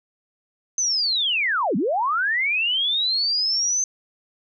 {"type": "linear two-way sweep", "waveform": "sine", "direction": "down then up", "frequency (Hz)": [6260, 169, 6260], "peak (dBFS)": -19, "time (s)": [0.78, 3.84], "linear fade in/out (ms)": 2, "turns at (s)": 1.76, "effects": []}